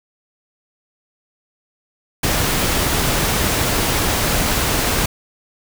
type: noise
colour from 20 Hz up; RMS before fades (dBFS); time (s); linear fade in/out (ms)
pink; -18; 2.23-5.06; 5
effects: none